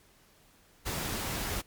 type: noise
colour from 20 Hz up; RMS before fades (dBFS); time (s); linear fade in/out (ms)
pink; -34; 0.85-1.62; 20
effects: pink hiss -62 dBFS RMS until 1.66 s + MP3 96 kbps